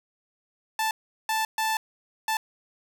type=tone bursts at uneven times; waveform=sawtooth; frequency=880 Hz; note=A5; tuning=in tune; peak=-20 dBFS; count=4; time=0.79-0.91 / 1.29-1.45 / 1.58-1.77 / 2.28-2.37 s; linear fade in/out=2 ms; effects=none